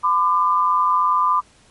sine tone pair together, 1011 / 1194 Hz, B5 / D6, +40 / +28 cents, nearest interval minor third, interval 288 cents, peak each -17 dBFS, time 0.03-1.41 s, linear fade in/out 20 ms, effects pink hiss -53 dBFS RMS until 1.7 s + MP3 48 kbps

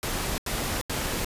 pink noise bursts, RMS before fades -29 dBFS, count 3, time 0.03-1.246 s, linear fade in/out 0 ms, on 350 ms, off 83 ms, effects resampled to 32000 Hz

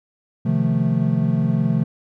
triangle chord, F dominant seventh, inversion second, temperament equal, 130.81 / 155.56 / 174.61 / 220 Hz, C3 / Eb3 / F3 / A3, 0 / 0 / 0 / 0 cents, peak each -20 dBFS, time 0.45-1.84 s, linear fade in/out 10 ms, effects none

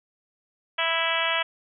harmonic tone, 329.6 Hz, E4, in tune, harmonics 2 / 3 / 4 / 5 / 6 / 7 / 8 / 9 / 10, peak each -31 / -31 / -31 / -31 / -31 / -31 / -31 / -31 / -31 dBFS, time 0.78-1.43 s, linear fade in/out 10 ms, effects none

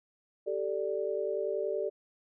sine chord, G suspended second, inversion none, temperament equal with one note detuned, 389.5 / 440 / 587.3 Hz, G4 / A4 / D5, -11 / 0 / 0 cents, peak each -34 dBFS, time 0.46-1.9 s, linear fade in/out 20 ms, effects none

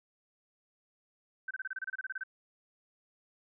sine tone bursts, 1539 Hz, G6, 32 cents flat, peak -34 dBFS, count 14, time 1.48-2.236 s, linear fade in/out 5 ms, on 28 ms, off 28 ms, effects none

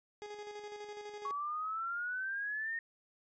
30% pulse tone with tremolo, 416 Hz, G#4, 3 cents sharp, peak -40 dBFS, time 0.22-1.31 s, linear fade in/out 0 ms, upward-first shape square, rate 12 Hz, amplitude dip 40%
sine exponential sweep, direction up, 1108.7 to 1854 Hz, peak -35 dBFS, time 1.25-2.79 s, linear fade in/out 2 ms
effects resampled to 16000 Hz

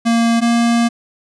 square tone pair in turn, 231.5 / 234.2 Hz, A#3 / A#3, -12 / +8 cents, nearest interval unison, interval 20 cents, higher second, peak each -12 dBFS, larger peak neither, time 0.05-0.41 / 0.41-0.89 s, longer second, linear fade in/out 20 ms, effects resampled to 22050 Hz

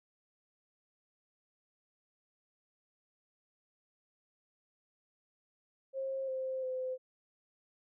sine tone with pitch steps, 535 / 523 / 514 Hz, C5 / C5 / C5, +38 / -1 / -31 cents, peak -34 dBFS, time 5.93-6.98 s, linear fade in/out 50 ms, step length 350 ms, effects none

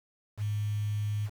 sine tone with quantisation, 104.7 Hz, G#2, 15 cents sharp, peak -28 dBFS, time 0.37-1.3 s, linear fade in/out 50 ms, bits 8, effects none

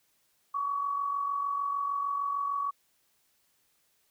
sine tone with amplitude modulation, 1129 Hz, C#6, 31 cents sharp, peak -26 dBFS, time 0.54-2.71 s, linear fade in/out 10 ms, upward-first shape sine, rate 46.6 Hz, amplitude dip 50%, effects white hiss -71 dBFS RMS until 4.1 s

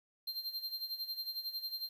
square tone with tremolo, 4170 Hz, C8, 7 cents flat, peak -36 dBFS, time 0.27-1.89 s, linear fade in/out 5 ms, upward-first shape sine, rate 11 Hz, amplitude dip 75%, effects 11-bit

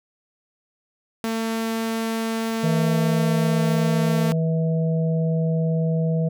sawtooth tone, 225.2 Hz, A3, 40 cents sharp, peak -19 dBFS, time 1.24-4.32 s, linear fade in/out 0 ms
harmonic tone, 162 Hz, E3, 30 cents flat, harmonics 1 / 3 / 4, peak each -19 / -29 / -31 dBFS, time 2.63-6.29 s, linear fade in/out 10 ms
effects none

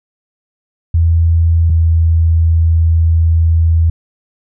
sine tone pair in turn, 83 / 82.14 Hz, E2 / E2, +12 / -6 cents, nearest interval unison, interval 18 cents, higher first, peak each -7 dBFS, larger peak neither, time 0.94-1.7 / 1.7-3.9 s, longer second, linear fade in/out 5 ms, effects none

